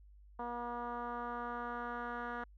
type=tone with low-pass filter sweep; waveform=10% pulse; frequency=239.7 Hz; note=A#3; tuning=48 cents sharp; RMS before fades=-41 dBFS; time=0.39-2.44 s; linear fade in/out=5 ms; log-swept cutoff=1000 to 1600 Hz; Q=2.3; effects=added 50 Hz sine -56 dBFS peak until 2.57 s